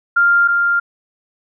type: tone pair in turn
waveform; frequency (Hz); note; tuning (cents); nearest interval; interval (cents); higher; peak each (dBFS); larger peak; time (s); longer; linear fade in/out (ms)
sine; 1396.9 / 1396.9; F6 / F6; 0 / 0; unison; 0; neither; -9 / -12; first; 0.16-0.48 / 0.48-0.8; neither; 10
effects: none